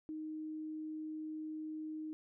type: tone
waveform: sine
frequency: 311.1 Hz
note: D#4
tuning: in tune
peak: -40 dBFS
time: 0.09-2.13 s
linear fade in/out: 0 ms
effects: none